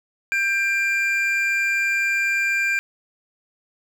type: tone pair together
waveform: triangle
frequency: 1587 / 2378 Hz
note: G6 / D7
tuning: +21 / +21 cents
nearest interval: perfect fifth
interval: 700 cents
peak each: -21 / -19 dBFS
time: 0.32-2.79 s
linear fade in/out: 0 ms
effects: none